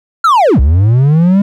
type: linear two-way sweep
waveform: triangle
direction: down then up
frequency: 1403 to 61.3 to 204.2 Hz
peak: -3 dBFS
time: 0.24-1.42 s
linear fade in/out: 5 ms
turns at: 0.6 s
effects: none